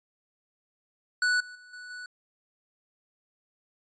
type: tone with level steps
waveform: square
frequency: 1480 Hz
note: F#6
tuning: in tune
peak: -23 / -43 / -50 / -42 / -39 dBFS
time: 1.22-2.06 s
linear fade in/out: 2 ms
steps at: 1.4 / 1.55 / 1.73 / 1.9 s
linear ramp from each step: 5 ms
effects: resampled to 16000 Hz